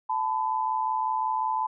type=tone pair together; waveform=sine; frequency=877.5 / 1003 Hz; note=A5 / B5; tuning=-5 / +26 cents; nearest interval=major second; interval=231 cents; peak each=-27 dBFS; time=0.09-1.67 s; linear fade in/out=10 ms; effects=none